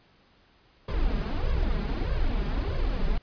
brown noise with flanger, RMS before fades -26 dBFS, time 0.88-3.18 s, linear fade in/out 5 ms, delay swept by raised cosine 1.8 to 5 ms, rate 1.6 Hz, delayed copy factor +0.75, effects pink hiss -61 dBFS RMS until 3.22 s + resampled to 11025 Hz

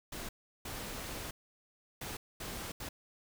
pink noise bursts at uneven times, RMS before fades -42 dBFS, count 5, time 0.12-0.29 / 0.65-1.31 / 2.01-2.17 / 2.4-2.72 / 2.8-2.89 s, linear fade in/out 5 ms, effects none

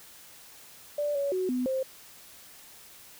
sine tone with pitch steps, 586 / 562 / 371.2 / 251.2 / 526 Hz, D5 / C#5 / F#4 / B3 / C5, -4 / +24 / +6 / +30 / +9 cents, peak -26 dBFS, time 0.98-1.83 s, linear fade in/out 5 ms, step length 170 ms, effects white hiss -51 dBFS RMS until 3.19 s

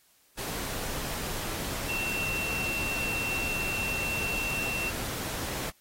sine tone in noise, 2700 Hz, E7, 41 cents sharp, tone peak -30 dBFS, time 1.88-4.91 s, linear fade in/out 20 ms, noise pink, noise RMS -35 dBFS, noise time 0.37-5.71 s, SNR +2 dB, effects white hiss -64 dBFS RMS until 5.8 s + AAC 48 kbps

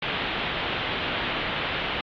white low-pass noise, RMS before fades -29 dBFS, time 0.02-2.01 s, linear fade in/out 5 ms, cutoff 3500 Hz, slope 48 dB/octave, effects AAC 48 kbps

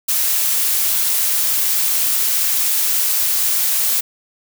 blue noise, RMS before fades -17 dBFS, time 0.08-4.01 s, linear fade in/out 10 ms, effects none

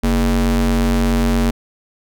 square ring-modulated tone, 92.5 Hz, F#2, in tune, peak -11 dBFS, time 0.03-1.51 s, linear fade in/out 10 ms, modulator 141 Hz, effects none

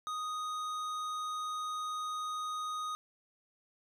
sine tone with tanh clipping, 1244.5 Hz, D#6, in tune, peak -37 dBFS, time 0.07-2.95 s, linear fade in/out 0 ms, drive 14 dB, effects none

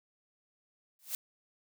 blue noise with exponential growth, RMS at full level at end -32 dBFS, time 0.99-1.15 s, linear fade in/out 1 ms, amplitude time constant 34 ms, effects none

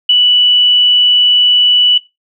sine tone, 2960 Hz, F#7, in tune, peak -5 dBFS, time 0.09-1.98 s, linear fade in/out 5 ms, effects noise-tail reverb RT60 0.2 s tail -17 dB re dry

